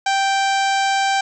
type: harmonic tone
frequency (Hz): 783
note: G5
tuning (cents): -2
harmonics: 1 / 2 / 3 / 4 / 5 / 6 / 7 / 8 / 9 / 10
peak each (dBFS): -17 / -23 / -27 / -29 / -31 / -33 / -34 / -35 / -36 / -37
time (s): 0.06-1.21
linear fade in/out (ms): 5
effects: 9-bit